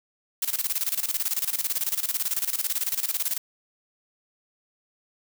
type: noise with tremolo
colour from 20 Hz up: blue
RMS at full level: -25 dBFS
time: 0.42-3.38 s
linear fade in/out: 5 ms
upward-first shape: square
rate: 18 Hz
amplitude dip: 80%
effects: none